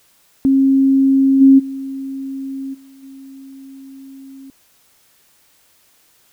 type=tone with level steps; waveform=sine; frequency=270 Hz; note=C#4; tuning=45 cents flat; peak=-9 / -4 / -23 / -40 / -34 dBFS; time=0.45-4.5 s; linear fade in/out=0 ms; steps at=1.4 / 1.58 / 2.73 / 3.02 s; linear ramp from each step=20 ms; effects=white hiss -55 dBFS RMS until 6.32 s